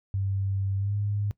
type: tone with pitch glide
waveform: sine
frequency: 97.6 to 102.51 Hz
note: G2 to G#2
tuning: -7 to -22 cents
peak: -25 dBFS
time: 0.14-1.31 s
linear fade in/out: 0 ms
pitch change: +85 cents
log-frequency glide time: 0.77-0.95 s
effects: noise-tail reverb RT60 0.1 s tail -19 dB re dry